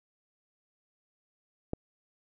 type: click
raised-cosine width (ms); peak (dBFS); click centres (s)
2; -18; 1.734
effects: none